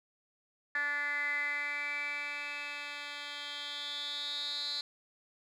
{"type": "tone with band-pass filter sweep", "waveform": "10% pulse", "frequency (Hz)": 290, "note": "D4", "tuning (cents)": -22, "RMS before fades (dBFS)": -37, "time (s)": [0.75, 4.81], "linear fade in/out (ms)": 2, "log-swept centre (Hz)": [1800, 4100], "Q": 9.6, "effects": []}